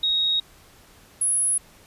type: tone pair in turn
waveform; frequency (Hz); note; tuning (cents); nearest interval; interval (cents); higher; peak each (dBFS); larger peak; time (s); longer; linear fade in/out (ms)
sine; 3767 / 10704; A#7 / E9; +17 / +25; octave + tritone; 1808; second; -19; neither; 0.03-0.4 / 1.21-1.58; neither; 5
effects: pink hiss -52 dBFS RMS until 1.86 s + resampled to 32000 Hz